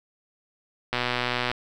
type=click train; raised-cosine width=0.3 ms; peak=-9 dBFS; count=73; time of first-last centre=0.93-1.515 s; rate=123 Hz; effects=none